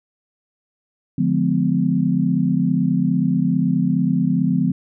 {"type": "chord", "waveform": "sine", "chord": "D diminished seventh", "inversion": "none", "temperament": "just", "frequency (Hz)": [146.83, 176.2, 211.4, 253.7], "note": ["D3", "F3", "Ab3", "Cb4"], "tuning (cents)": [0, 16, 31, 47], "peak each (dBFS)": [-23, -19, -23, -20], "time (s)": [1.18, 4.72], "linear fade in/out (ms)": 5, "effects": []}